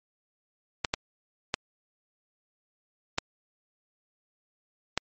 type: clicks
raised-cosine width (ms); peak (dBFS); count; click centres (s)
0.2; -7; 5; 0.848 / 0.939 / 1.541 / 3.184 / 4.976
effects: MP3 32 kbps